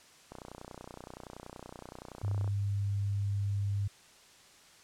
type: click train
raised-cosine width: 1 ms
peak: -30 dBFS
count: 67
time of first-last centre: 0.32-2.477 s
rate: 30.6 Hz
type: tone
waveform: sine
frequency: 100.4 Hz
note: G2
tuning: 42 cents sharp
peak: -29 dBFS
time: 2.23-3.88 s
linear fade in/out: 10 ms
effects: white hiss -58 dBFS RMS until 4.83 s + low-pass 8000 Hz 12 dB/octave